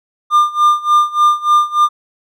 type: tone with tremolo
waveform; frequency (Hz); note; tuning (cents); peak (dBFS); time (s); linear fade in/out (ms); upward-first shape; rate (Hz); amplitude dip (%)
triangle; 1200; D6; +37; -4; 0.3-1.89; 50; sine; 3.4; 90
effects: none